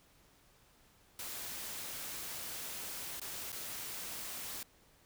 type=noise with dropouts; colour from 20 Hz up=white; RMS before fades=-43 dBFS; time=1.19-4.63 s; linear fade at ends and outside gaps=2 ms; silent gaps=3.198-3.215 / 3.52-3.527 s; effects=pink hiss -66 dBFS RMS until 5.05 s